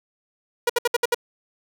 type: tone bursts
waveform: sawtooth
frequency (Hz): 479.7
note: A#4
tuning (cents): +50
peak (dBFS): -13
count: 6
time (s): 0.67-1.146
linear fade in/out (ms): 5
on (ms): 26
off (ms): 64
effects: none